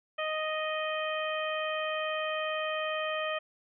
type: harmonic tone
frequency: 622.3 Hz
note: D#5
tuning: in tune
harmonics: 1 / 2 / 3 / 4 / 5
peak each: -33 / -36 / -38 / -39 / -40 dBFS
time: 0.18-3.39 s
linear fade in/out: 10 ms
effects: none